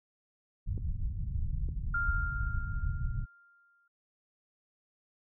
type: low-pass noise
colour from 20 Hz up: pink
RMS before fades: -33 dBFS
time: 0.66-3.26 s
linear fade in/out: 20 ms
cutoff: 120 Hz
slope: 24 dB/octave
type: clicks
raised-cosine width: 3 ms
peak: -30 / -32 dBFS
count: 2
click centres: 0.778 / 1.688 s
type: tone with exponential decay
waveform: sine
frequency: 1396.9 Hz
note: F6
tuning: in tune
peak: -28 dBFS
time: 1.94-3.88 s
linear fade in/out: 5 ms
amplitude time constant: 420 ms
effects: none